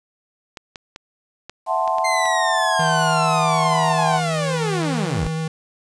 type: clicks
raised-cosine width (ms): 0.2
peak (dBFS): -17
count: 7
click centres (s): 0.572 / 0.758 / 0.961 / 1.496 / 1.877 / 1.984 / 2.256
type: chord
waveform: sine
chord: F# half-diminished seventh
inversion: third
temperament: equal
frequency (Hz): 659.3 / 740 / 880 / 1046.5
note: E5 / F#5 / A5 / C6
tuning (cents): 0 / 0 / 0 / 0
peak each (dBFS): -23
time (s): 1.66-4.21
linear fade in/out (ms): 50
type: linear sweep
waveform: sawtooth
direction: down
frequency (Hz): 2099 to 36.24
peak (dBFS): -18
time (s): 2.04-5.28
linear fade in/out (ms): 10
type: tone with vibrato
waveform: square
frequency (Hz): 160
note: D#3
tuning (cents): +49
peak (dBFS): -23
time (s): 2.79-5.48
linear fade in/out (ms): 5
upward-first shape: sine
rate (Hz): 9.3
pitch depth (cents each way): 12
effects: resampled to 22050 Hz + 8-bit